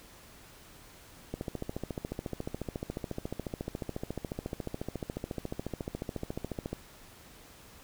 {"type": "click train", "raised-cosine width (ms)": 2, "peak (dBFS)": -21, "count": 77, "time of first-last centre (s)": [1.34, 6.73], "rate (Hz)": 14.1, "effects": ["pink hiss -54 dBFS RMS until 7.83 s"]}